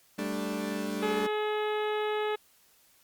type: chord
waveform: 30% pulse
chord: G suspended second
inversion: none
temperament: equal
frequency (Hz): 196 / 220 / 293.7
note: G3 / A3 / D4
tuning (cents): 0 / 0 / 0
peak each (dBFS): -33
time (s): 0.18-1.27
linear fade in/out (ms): 10
type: harmonic tone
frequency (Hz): 424.4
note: G#4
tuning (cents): +38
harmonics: 1 / 2 / 3 / 4 / 5 / 6 / 7 / 8 / 9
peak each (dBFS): -29 / -35 / -39 / -41 / -43 / -45 / -46 / -47 / -48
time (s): 1.02-2.36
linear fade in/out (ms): 10
effects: white hiss -63 dBFS RMS until 3.03 s + Opus 48 kbps